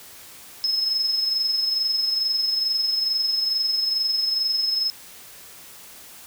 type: tone with amplitude modulation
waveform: sine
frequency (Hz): 5180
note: E8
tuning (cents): -31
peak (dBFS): -18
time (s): 0.64-4.9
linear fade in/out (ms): 0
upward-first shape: sine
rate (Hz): 22.3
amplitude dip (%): 45
effects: white hiss -44 dBFS RMS until 6.26 s